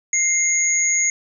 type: tone pair together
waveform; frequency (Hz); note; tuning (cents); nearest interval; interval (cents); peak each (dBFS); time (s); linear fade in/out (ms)
sine; 2100 / 6667; C7 / G#8; +6 / +6; octave + minor sixth; 2000; -21 / -17; 0.13-1.1; 2
effects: none